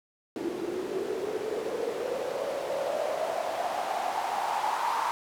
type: noise with band-pass filter sweep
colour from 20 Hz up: white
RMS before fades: -31 dBFS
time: 0.36-5.11 s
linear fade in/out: 0 ms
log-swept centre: 330 to 960 Hz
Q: 6.9
effects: none